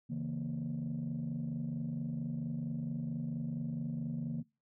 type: chord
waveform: sine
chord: A# diminished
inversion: first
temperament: equal with one note detuned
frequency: 138.59 / 163.01 / 233.1 Hz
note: C#3 / E3 / A#3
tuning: 0 / -19 / 0 cents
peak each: -39 / -38 / -37 dBFS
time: 0.09-4.43 s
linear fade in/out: 20 ms
effects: noise-tail reverb RT60 0.3 s tail -25 dB re dry + tanh soft clip ceiling -30 dBFS